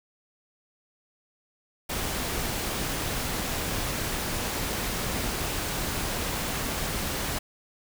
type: noise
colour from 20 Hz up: pink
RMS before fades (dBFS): -30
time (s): 1.89-7.39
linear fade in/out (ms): 10
effects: none